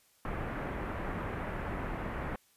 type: low-pass noise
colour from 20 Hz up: pink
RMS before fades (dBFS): -37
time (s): 0.25-2.36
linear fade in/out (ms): 2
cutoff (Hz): 2000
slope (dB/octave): 24
effects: white hiss -67 dBFS RMS until 2.56 s + resampled to 32000 Hz